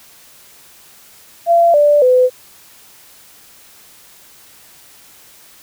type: tone with pitch steps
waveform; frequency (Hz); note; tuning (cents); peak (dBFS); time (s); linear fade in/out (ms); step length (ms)
sine; 682 / 586.9 / 505.1; F5 / D5 / B4; -41 / -1 / +39; -7; 1.46-2.3; 50; 280
effects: white hiss -44 dBFS RMS until 5.62 s